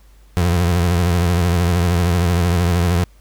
30% pulse tone with vibrato, 87.1 Hz, F2, 4 cents flat, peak -11 dBFS, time 0.37-3.04 s, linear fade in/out 0 ms, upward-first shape triangle, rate 13 Hz, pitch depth 96 cents each way, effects added 50 Hz sine -45 dBFS peak until 3.2 s + pink hiss -56 dBFS RMS until 3.2 s

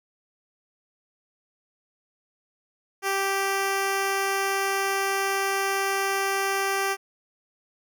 10% pulse tone, 391.2 Hz, G4, 4 cents flat, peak -15 dBFS, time 3.02-6.97 s, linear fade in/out 50 ms, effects none

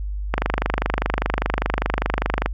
click train, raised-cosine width 0.5 ms, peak -4 dBFS, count 54, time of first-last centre 0.34-2.46 s, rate 25 Hz, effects added 50 Hz sine -24 dBFS peak until 2.53 s

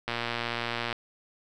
click train, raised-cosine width 0.3 ms, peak -14 dBFS, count 101, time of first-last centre 0.08-0.927 s, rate 118 Hz, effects none

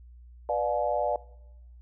sine chord, B diminished seventh, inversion none, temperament just, 493.9 / 592.7 / 711.2 / 853.4 Hz, B4 / D5 / F5 / Ab5, 0 / +16 / +31 / +47 cents, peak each -32 / -28 / -30 / -32 dBFS, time 0.49-1.16 s, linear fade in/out 2 ms, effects noise-tail reverb RT60 0.9 s tail -21 dB re dry + added 60 Hz sine -47 dBFS peak until 1.81 s

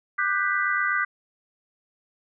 sine chord, G major seventh, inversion second, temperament equal with one note detuned, 1193.1 / 1480 / 1568 / 1975.5 Hz, D6 / F#6 / G6 / B6, +27 / 0 / 0 / 0 cents, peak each -27 dBFS, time 0.18-1.05 s, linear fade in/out 10 ms, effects none

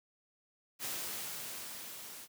white noise with level ramp, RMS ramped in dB -38 to -49 dBFS, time 0.79-2.28 s, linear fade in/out 50 ms, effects high-pass 100 Hz 12 dB/octave

